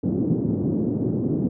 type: band-pass noise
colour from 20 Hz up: white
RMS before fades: -23 dBFS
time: 0.03-1.49 s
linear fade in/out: 10 ms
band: 110 to 330 Hz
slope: 24 dB/octave
effects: none